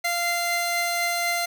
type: tone pair together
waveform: sawtooth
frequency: 694 / 2078 Hz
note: F5 / C7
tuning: -11 / -12 cents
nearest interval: octave + perfect fifth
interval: 1899 cents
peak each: -22 dBFS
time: 0.04-1.46 s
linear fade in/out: 10 ms
effects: none